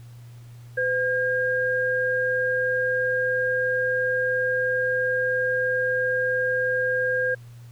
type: tone pair together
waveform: sine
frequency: 509 / 1616 Hz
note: C5 / G#6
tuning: -48 / -48 cents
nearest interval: octave + minor sixth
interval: 2000 cents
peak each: -24 / -23 dBFS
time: 0.77-7.35 s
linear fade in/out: 10 ms
effects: added 119 Hz sine -41 dBFS peak until 7.71 s + pink hiss -57 dBFS RMS until 7.71 s